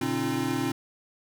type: tone cluster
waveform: square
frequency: 117.6 / 141.7 / 267 / 305 / 345 Hz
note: A#2 / C#3 / C4 / D#4 / F4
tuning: +16 / +38 / +35 / -34 / -21 cents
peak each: -37 / -37 / -30 / -33 / -33 dBFS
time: 0.01-0.72 s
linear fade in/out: 5 ms
effects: none